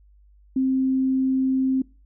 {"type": "tone", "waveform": "sine", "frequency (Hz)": 263, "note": "C4", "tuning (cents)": 9, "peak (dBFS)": -18, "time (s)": [0.56, 1.82], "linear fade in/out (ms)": 5, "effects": ["noise-tail reverb RT60 0.3 s tail -23 dB re dry", "added 50 Hz sine -51 dBFS peak until 2.05 s"]}